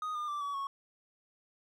triangle tone with pitch steps, 1244.5 / 1207.7 / 1171.9 / 1137.3 / 1103.6 Hz, D#6 / D6 / D6 / C#6 / C#6, 0 / +48 / -4 / +44 / -8 cents, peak -32 dBFS, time 0.02-0.67 s, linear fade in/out 2 ms, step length 130 ms, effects none

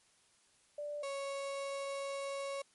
sine / 35% pulse tone pair in turn, 587.3 / 553.4 Hz, D5 / C#5, 0 / -3 cents, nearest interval minor second, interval 103 cents, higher first, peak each -38 / -36 dBFS, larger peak second, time 0.78-1.03 / 1.03-2.62 s, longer second, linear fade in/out 5 ms, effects white hiss -69 dBFS RMS until 2.74 s + MP3 48 kbps

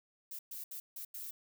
violet noise bursts at uneven times, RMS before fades -44 dBFS, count 5, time 0.31-0.39 / 0.51-0.64 / 0.71-0.8 / 0.96-1.05 / 1.14-1.31 s, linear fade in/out 5 ms, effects none

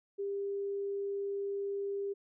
sine tone, 399 Hz, G4, 31 cents sharp, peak -33 dBFS, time 0.18-2.14 s, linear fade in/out 20 ms, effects none

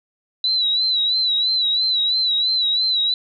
sine tone with vibrato, 3958 Hz, B7, 3 cents sharp, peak -16 dBFS, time 0.44-3.14 s, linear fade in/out 2 ms, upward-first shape sine, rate 3 Hz, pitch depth 68 cents each way, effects none

